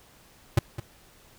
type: tone with echo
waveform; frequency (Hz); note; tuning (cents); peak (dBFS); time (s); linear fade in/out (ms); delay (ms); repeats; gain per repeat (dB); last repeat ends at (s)
square; 115.3; A#2; -19; -16; 0.57-0.59; 5; 210; 1; -14; 0.8
effects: pink hiss -56 dBFS RMS until 1.38 s